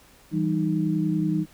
sine tone cluster, 163.8 / 194.3 / 309.6 Hz, E3 / G3 / D#4, -11 / -15 / -9 cents, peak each -25 / -27 / -25 dBFS, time 0.31-1.46 s, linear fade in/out 50 ms, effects pink hiss -54 dBFS RMS until 1.53 s

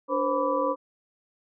sine tone cluster, 290.4 / 484.7 / 527 / 992 / 1157 Hz, D4 / B4 / C5 / B5 / D6, -19 / -32 / +12 / +7 / -26 cents, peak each -31 / -33 / -26 / -29 / -30 dBFS, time 0.08-0.76 s, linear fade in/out 50 ms, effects none

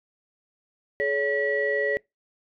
sine tone cluster, 424.7 / 564 / 1935 Hz, G#4 / C#5 / B6, +39 / +30 / -36 cents, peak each -26 dBFS, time 1-1.97 s, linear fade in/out 0 ms, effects noise-tail reverb RT60 0.2 s tail -25 dB re dry + tanh soft clip ceiling -13 dBFS

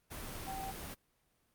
sine tone in noise, 773 Hz, G5, 24 cents flat, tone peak -40 dBFS, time 0.46-0.72 s, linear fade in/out 20 ms, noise pink, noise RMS -44 dBFS, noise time 0.1-0.95 s, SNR +1 dB, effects pink hiss -75 dBFS RMS until 1.54 s + Opus 32 kbps

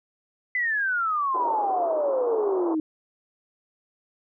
sine exponential sweep, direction down, 2033 to 305.8 Hz, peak -22 dBFS, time 0.55-2.8 s, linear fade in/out 2 ms
pink band-pass noise, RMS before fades -32 dBFS, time 1.34-2.75 s, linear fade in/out 5 ms, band 330 to 1100 Hz, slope 48 dB/octave
effects none

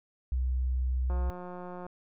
sine tone, 63.4 Hz, B1, 46 cents sharp, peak -26 dBFS, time 0.32-1.3 s, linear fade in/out 0 ms
click train, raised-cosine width 1 ms, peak -29 dBFS, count 138, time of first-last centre 1.1-1.865 s, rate 179 Hz
effects none

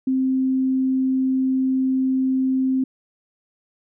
sine tone, 261.9 Hz, C4, 2 cents sharp, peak -17 dBFS, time 0.07-2.84 s, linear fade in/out 5 ms, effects none

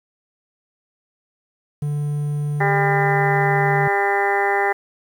triangle tone, 146.83 Hz, D3, in tune, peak -18 dBFS, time 1.82-3.88 s, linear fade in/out 5 ms
harmonic tone, 200 Hz, G3, 35 cents sharp, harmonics 2 / 3 / 4 / 5 / 6 / 7 / 8 / 9 / 10, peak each -22 / -31 / -20 / -30 / -32 / -31 / -31 / -24 / -25 dBFS, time 2.6-4.73 s, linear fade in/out 10 ms
effects 8-bit

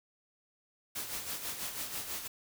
white noise with tremolo, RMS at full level -37 dBFS, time 0.95-2.28 s, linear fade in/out 10 ms, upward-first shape sine, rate 6.1 Hz, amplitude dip 55%, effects none

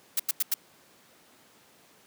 blue noise bursts, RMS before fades -25 dBFS, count 4, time 0.17-0.541 s, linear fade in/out 5 ms, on 26 ms, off 89 ms, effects pink hiss -58 dBFS RMS until 2.06 s + high-pass 200 Hz 12 dB/octave

